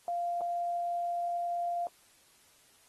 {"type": "tone with dropouts", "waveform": "sine", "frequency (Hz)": 695, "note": "F5", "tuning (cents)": -9, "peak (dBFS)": -30, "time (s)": [0.08, 1.87], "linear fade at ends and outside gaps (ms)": 1, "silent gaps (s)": [0.409, 0.415], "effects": ["white hiss -63 dBFS RMS until 2.88 s", "AAC 32 kbps"]}